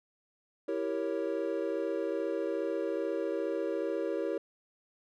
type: chord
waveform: triangle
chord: E diminished seventh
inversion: none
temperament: equal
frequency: 329.6 / 392 / 466.2 / 554.4 Hz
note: E4 / G4 / Bb4 / Db5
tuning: 0 / 0 / 0 / 0 cents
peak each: -34 dBFS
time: 0.68-4.38 s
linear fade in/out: 5 ms
effects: none